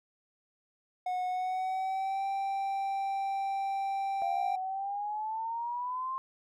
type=tone with pitch glide; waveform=triangle; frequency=731 to 783.5 Hz; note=F#5 to G5; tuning=-21 to -1 cents; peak=-28 dBFS; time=1.06-4.56 s; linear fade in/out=5 ms; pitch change=+120 cents; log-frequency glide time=1.27-2.26 s
type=exponential sweep; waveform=sine; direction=up; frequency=689 to 1063 Hz; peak=-32 dBFS; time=4.22-6.18 s; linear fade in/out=0 ms
effects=none